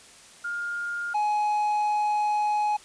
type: tone pair in turn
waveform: sine / triangle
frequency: 1412 / 839.6 Hz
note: F6 / G#5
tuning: +19 / +19 cents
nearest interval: major sixth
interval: 900 cents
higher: first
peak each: -28 / -20 dBFS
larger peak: second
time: 0.44-1.14 / 1.14-2.77 s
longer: second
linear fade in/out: 10 ms
effects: white hiss -50 dBFS RMS until 2.84 s + resampled to 22050 Hz